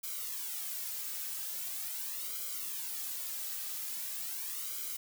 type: noise with flanger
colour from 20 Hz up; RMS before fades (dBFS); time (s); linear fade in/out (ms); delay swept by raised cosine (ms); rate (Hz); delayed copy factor
blue; -39; 0.03-4.97; 10; 1.1 to 2.9; 0.42; -1
effects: none